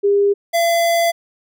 sine / square tone pair in turn, 403.1 / 677.9 Hz, G4 / E5, +48 / +48 cents, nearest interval major sixth, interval 900 cents, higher second, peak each -11 / -14 dBFS, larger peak first, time 0.03-0.34 / 0.53-1.12 s, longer second, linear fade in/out 20 ms, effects none

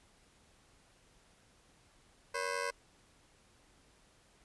15% pulse ring-modulated tone, 518 Hz, C5, 17 cents flat, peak -25 dBFS, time 2.34-2.71 s, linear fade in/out 10 ms, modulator 45.2 Hz, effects pink hiss -66 dBFS RMS until 4.44 s + resampled to 24000 Hz

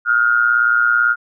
sine tone with amplitude modulation, 1418 Hz, F6, 26 cents sharp, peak -8 dBFS, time 0.05-1.16 s, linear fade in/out 50 ms, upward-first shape sine, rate 118 Hz, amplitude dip 75%, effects none

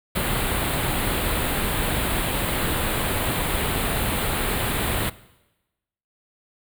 pink band-stop noise, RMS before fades -24 dBFS, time 0.15-5.1 s, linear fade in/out 10 ms, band 4100 to 8200 Hz, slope 48 dB/octave, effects noise-tail reverb RT60 1.0 s tail -19 dB re dry

